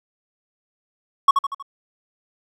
triangle tone with echo, 1108.7 Hz, C#6, in tune, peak -6 dBFS, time 1.28-1.31 s, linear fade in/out 5 ms, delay 79 ms, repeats 4, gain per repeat -6 dB, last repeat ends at 1.626 s, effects none

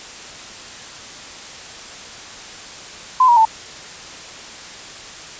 sine tone with pitch steps, 1021 / 952.6 / 888.8 Hz, C6 / A#5 / A5, -43 / +37 / +17 cents, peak -8 dBFS, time 3.2-3.452 s, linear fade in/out 5 ms, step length 84 ms, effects white hiss -35 dBFS RMS until 5.39 s + resampled to 16000 Hz

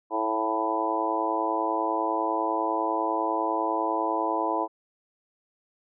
harmonic tone with a mistuned harmonic, 110 Hz, A2, in tune, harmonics 3 / 4 / 5 / 6 / 7 / 8 / 9, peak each -31 / -34 / -34 / -32 / -33 / -31 / -29 dBFS, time 0.1-4.68 s, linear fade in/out 50 ms, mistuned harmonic 6, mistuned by +26 cents, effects none

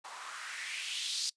blue noise with band-pass filter sweep, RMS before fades -39 dBFS, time 0.04-1.3 s, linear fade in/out 10 ms, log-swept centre 860 to 4900 Hz, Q 3, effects noise-tail reverb RT60 0.1 s tail -22 dB re dry + resampled to 22050 Hz

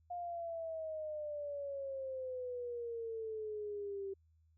sine exponential sweep, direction down, 711 to 387.8 Hz, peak -39 dBFS, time 0.1-4.14 s, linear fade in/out 10 ms, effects added 80 Hz sine -67 dBFS peak until 4.57 s

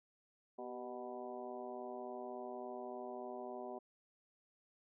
harmonic tone with a mistuned harmonic, 123.47 Hz, B2, in tune, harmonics 2 / 3 / 4 / 5 / 6 / 7 / 8, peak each -52 / -48 / -56 / -49 / -50 / -60 / -55 dBFS, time 0.58-3.79 s, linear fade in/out 10 ms, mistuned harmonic 3, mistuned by +59 cents, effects none

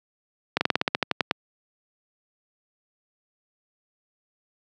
slowing click train, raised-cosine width 0.3 ms, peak -4 dBFS, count 12, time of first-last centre 0.57-1.311 s, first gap 40 ms, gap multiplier 1.1, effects high-pass 150 Hz 12 dB/octave

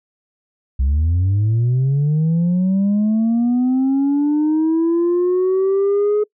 sine linear sweep, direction up, 63.4 to 423.2 Hz, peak -11 dBFS, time 0.79-6.24 s, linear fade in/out 10 ms, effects noise-tail reverb RT60 0.1 s tail -26 dB re dry + tanh soft clip ceiling -12 dBFS

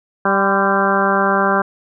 harmonic tone with a mistuned harmonic, 196 Hz, G3, in tune, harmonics 1 / 2 / 3 / 4 / 5 / 6 / 7 / 8, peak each -21 / -21 / -21 / -21 / -21 / -21 / -21 / -21 dBFS, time 0.25-1.62 s, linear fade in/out 5 ms, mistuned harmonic 5, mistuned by +52 cents, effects none

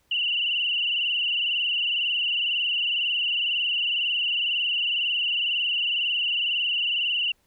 sine tone with frequency modulation, 2873 Hz, F7, 48 cents sharp, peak -22 dBFS, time 0.11-7.32 s, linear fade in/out 5 ms, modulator 22 Hz, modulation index 5.9, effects pink hiss -67 dBFS RMS until 7.46 s

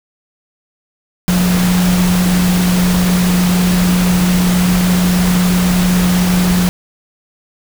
sine tone in noise, 180 Hz, F#3, 47 cents flat, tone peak -10 dBFS, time 1.28-6.69 s, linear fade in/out 0 ms, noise pink, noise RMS -19 dBFS, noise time 1.28-6.69 s, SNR +6 dB, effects none

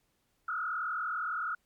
sine tone with frequency modulation, 1356 Hz, E6, 49 cents sharp, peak -31 dBFS, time 0.48-1.55 s, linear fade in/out 5 ms, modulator 39.4 Hz, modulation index 2.5, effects pink hiss -75 dBFS RMS until 1.65 s + MP3 96 kbps

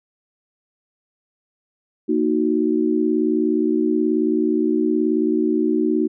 sine chord, D# minor, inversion second, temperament equal, 233.1 / 311.1 / 370 Hz, A#3 / D#4 / F#4, 0 / 0 / 0 cents, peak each -22 / -19 / -21 dBFS, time 2.08-6.08 s, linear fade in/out 20 ms, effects none

